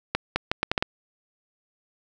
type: accelerating click train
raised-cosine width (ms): 0.3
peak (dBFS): -6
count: 7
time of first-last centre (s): 0.15-0.825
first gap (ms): 210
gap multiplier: 0.74
effects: none